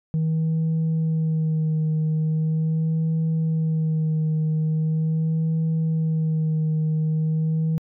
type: tone with vibrato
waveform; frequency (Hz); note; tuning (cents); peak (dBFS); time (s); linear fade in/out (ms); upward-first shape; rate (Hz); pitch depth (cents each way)
sine; 158.6; D#3; +33; -17; 0.14-7.78; 0; sine; 0.41; 26
effects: tanh soft clip ceiling -18 dBFS